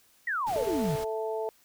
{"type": "exponential sweep", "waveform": "sine", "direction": "down", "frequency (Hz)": [1975.5, 131.9], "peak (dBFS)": -27, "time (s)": [0.27, 0.96], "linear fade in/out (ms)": 5}
{"type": "noise", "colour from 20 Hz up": "pink", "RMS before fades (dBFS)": -41, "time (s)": [0.46, 1.05], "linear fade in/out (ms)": 20}
{"type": "harmonic tone", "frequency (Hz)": 220, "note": "A3", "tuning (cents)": 0, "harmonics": [2, 3, 4], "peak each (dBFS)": [-31, -35, -37], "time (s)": [0.56, 1.49], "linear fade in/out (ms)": 0}
{"effects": ["white hiss -63 dBFS RMS until 1.64 s"]}